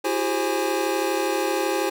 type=tone cluster; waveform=square; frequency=332.4 / 371.2 / 403.8 / 529 / 827 Hz; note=E4 / F#4 / G#4 / C5 / G#5; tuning=+15 / +6 / -49 / +19 / -8 cents; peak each=-29 dBFS; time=0.04-1.9 s; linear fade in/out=10 ms; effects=none